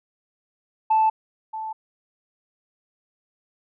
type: tone with echo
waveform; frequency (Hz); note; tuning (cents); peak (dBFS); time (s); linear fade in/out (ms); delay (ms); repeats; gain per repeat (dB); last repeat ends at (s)
sine; 877; A5; -6; -14; 0.9-1.1; 10; 630; 1; -14; 1.73
effects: tanh soft clip ceiling -12 dBFS